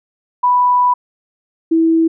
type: tone pair in turn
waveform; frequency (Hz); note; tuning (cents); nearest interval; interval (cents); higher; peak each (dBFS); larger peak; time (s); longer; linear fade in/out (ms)
sine; 987.8 / 326.5; B5 / E4; 0 / -17; octave + perfect fifth; 1917; first; -9; neither; 0.43-0.94 / 1.71-2.08; first; 10
effects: none